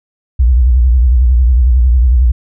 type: tone with vibrato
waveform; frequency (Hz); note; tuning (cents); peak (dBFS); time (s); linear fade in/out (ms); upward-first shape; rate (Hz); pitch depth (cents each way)
sine; 61.74; B1; 0; -5; 0.39-2.32; 10; sine; 11; 140
effects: none